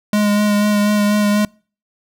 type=tone with vibrato; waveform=square; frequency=207.6 Hz; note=G#3; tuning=in tune; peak=-13 dBFS; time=0.13-1.45 s; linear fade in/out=2 ms; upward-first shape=sine; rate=4.1 Hz; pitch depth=18 cents each way; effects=noise-tail reverb RT60 0.4 s tail -26 dB re dry